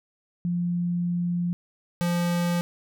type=tone pair in turn; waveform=sine / square; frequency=174.61 / 173.67 Hz; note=F3 / F3; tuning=0 / -9 cents; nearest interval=unison; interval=9 cents; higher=first; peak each=-23 dBFS; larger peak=neither; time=0.45-1.53 / 2.01-2.61 s; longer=first; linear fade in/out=0 ms; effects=none